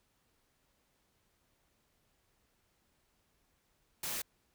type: noise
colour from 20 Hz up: white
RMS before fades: -38 dBFS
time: 4.03-4.22 s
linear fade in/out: 5 ms
effects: pink hiss -75 dBFS RMS until 4.54 s